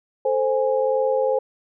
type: tone cluster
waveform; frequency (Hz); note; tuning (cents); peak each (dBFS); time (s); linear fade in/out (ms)
sine; 440.8 / 523 / 829; A4 / C5 / G#5; +3 / -1 / -3; -24 / -19 / -27; 0.25-1.39; 5
effects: none